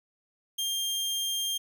sawtooth tone, 3198 Hz, G7, 34 cents sharp, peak -25 dBFS, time 0.58-1.58 s, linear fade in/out 10 ms, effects none

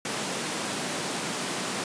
pink high-pass noise, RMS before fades -31 dBFS, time 0.05-1.84 s, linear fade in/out 2 ms, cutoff 160 Hz, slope 24 dB/octave, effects resampled to 22050 Hz

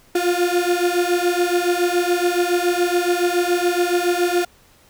35% pulse beating tone pair, 349.2 / 356.3 Hz, F4 / F4, 0 / +35 cents, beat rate 7.1 Hz, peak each -18 dBFS, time 0.15-4.45 s, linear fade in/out 5 ms, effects pink hiss -53 dBFS RMS until 4.89 s

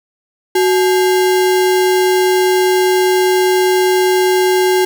sine tone with sample-and-hold, 370 Hz, F#4, in tune, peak -9 dBFS, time 0.55-4.85 s, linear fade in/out 5 ms, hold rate 1225 Hz, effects none

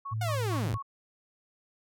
sine tone bursts, 1107 Hz, C#6, 3 cents flat, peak -35 dBFS, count 4, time 0.05-0.826 s, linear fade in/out 10 ms, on 89 ms, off 140 ms
sine tone, 110 Hz, A2, in tune, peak -29 dBFS, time 0.11-0.78 s, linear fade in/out 20 ms
sawtooth linear sweep, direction down, 740 to 56.6 Hz, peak -28 dBFS, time 0.21-0.75 s, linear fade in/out 5 ms
effects none

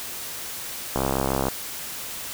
click train, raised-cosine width 1 ms, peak -9 dBFS, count 36, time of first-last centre 0.96-1.484 s, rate 66.8 Hz, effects white hiss -34 dBFS RMS until 2.33 s

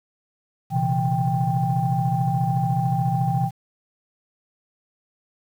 sine tone cluster, 122.1 / 136 / 167 / 789 Hz, B2 / C#3 / E3 / G5, -19 / -33 / +23 / +11 cents, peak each -24 dBFS, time 0.7-3.51 s, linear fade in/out 50 ms, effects tanh soft clip ceiling -10 dBFS + 8-bit

